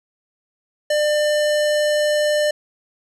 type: tone with low-pass filter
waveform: square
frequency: 598 Hz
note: D5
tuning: 31 cents sharp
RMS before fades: -18 dBFS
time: 0.9-2.51 s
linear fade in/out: 5 ms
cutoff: 8800 Hz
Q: 0.86
effects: none